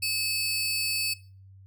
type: tone pair together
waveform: sawtooth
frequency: 2583 / 4540 Hz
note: E7 / C#8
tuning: -36 / +41 cents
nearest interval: minor seventh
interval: 977 cents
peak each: -26 dBFS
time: 0.02-1.14 s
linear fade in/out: 10 ms
effects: noise-tail reverb RT60 0.4 s tail -21 dB re dry + added 96 Hz sine -48 dBFS peak until 1.66 s